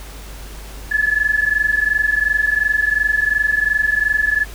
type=tone pair together; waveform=sine; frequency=1706.2 / 1729 Hz; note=G#6 / A6; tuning=+46 / -31 cents; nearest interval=unison; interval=23 cents; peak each=-17 dBFS; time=0.91-4.45 s; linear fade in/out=10 ms; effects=added 50 Hz sine -32 dBFS peak until 4.54 s + pink hiss -38 dBFS RMS until 4.54 s